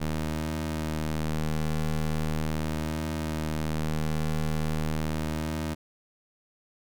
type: ring-modulated tone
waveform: 25% pulse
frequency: 78 Hz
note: D#2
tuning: 5 cents sharp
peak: -20 dBFS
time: 0-5.75 s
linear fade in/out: 20 ms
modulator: 77.8 Hz
effects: none